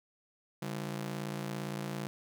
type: ring-modulated tone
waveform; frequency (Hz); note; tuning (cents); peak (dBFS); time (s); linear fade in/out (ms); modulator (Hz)
sawtooth; 168.9; E3; +42; -29; 0.62-2.07; 0; 28.8
effects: none